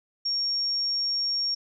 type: tone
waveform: sine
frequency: 5540 Hz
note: F8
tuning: 15 cents flat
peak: -24 dBFS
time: 0.25-1.55 s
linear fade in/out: 10 ms
effects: none